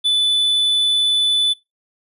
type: tone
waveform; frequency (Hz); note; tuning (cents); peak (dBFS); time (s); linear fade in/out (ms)
triangle; 3489; A7; -15; -12; 0.04-1.54; 20
effects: noise-tail reverb RT60 0.2 s tail -21 dB re dry + resampled to 32000 Hz